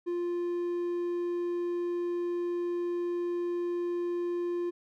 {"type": "tone", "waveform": "triangle", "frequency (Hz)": 349.2, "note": "F4", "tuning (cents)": 0, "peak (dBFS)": -27, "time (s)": [0.06, 4.71], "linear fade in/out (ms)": 20, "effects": []}